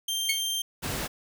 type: tone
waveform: sawtooth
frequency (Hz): 3162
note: G7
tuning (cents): +14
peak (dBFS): -24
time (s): 0.08-0.62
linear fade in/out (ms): 5
type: tone with exponential decay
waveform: sawtooth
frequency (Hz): 2200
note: C#7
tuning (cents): -14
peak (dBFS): -18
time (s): 0.29-0.41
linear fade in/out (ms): 5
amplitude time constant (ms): 26
type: noise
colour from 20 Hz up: pink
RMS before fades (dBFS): -32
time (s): 0.82-1.08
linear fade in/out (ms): 20
effects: none